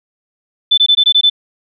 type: tone bursts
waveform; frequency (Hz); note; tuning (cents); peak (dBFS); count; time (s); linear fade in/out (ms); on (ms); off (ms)
sine; 3517; A7; -1; -6; 7; 0.71-1.299; 10; 67; 20
effects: none